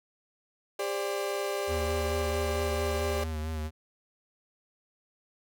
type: chord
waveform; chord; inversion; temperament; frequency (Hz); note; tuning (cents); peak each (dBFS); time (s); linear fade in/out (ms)
35% pulse; G suspended fourth; none; equal with one note detuned; 400.9 / 523.3 / 587.3; G4 / C5 / D5; +39 / 0 / 0; -31 / -36 / -32; 0.79-3.24; 5
type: tone with vibrato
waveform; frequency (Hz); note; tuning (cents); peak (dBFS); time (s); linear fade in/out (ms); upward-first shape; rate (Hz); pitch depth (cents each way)
square; 78.4; D#2; +14; -32; 1.67-3.71; 50; sine; 4.5; 38
effects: none